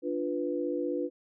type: chord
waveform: sine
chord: B diminished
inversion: first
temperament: equal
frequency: 293.7 / 349.2 / 493.9 Hz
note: D4 / F4 / B4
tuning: 0 / 0 / 0 cents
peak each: -33 dBFS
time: 0.02-1.1 s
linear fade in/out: 50 ms
effects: none